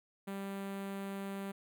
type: tone with notch filter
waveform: sawtooth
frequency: 196.6 Hz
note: G3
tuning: 5 cents sharp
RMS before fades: -41 dBFS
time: 0.27-1.52 s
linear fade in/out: 10 ms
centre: 5400 Hz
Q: 0.92
effects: none